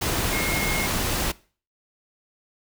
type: tone in noise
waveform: sine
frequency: 2153 Hz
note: C7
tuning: 49 cents sharp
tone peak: -28 dBFS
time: 0.32-0.87 s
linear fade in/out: 10 ms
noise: pink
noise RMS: -25 dBFS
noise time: 0.01-1.32 s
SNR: -6 dB
effects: noise-tail reverb RT60 0.4 s tail -21 dB re dry